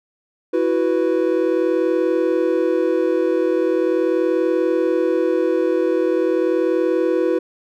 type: chord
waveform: triangle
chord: E suspended second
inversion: none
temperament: equal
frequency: 329.6 / 370 / 493.9 Hz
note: E4 / F#4 / B4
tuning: 0 / 0 / 0 cents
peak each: -18 dBFS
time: 0.53-7.39 s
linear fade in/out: 10 ms
effects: none